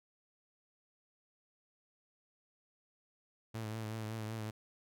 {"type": "tone with vibrato", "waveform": "sawtooth", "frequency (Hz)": 110, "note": "A2", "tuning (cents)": 0, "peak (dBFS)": -35, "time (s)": [3.54, 4.51], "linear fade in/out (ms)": 10, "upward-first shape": "triangle", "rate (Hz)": 5.3, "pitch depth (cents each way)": 48, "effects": []}